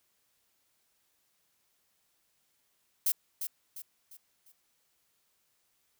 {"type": "noise with echo", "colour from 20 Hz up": "violet", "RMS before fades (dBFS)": -27, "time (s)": [3.06, 3.12], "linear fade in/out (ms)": 5, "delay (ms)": 350, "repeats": 4, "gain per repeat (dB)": -8, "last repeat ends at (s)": 4.52, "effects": ["white hiss -74 dBFS RMS until 5.99 s"]}